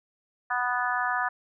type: harmonic tone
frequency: 246.9 Hz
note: B3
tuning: in tune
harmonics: 3 / 4 / 5 / 6 / 7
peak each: -31 / -31 / -31 / -31 / -31 dBFS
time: 0.5-1.29 s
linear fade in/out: 10 ms
effects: none